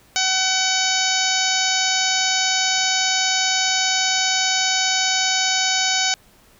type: harmonic tone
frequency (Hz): 755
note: F#5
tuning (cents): +35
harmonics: 1 / 2 / 3 / 4 / 5 / 6 / 7 / 8 / 9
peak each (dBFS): -26 / -26 / -26 / -26 / -26 / -26 / -26 / -26 / -26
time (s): 0.16-6.14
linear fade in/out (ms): 0
effects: pink hiss -53 dBFS RMS until 6.59 s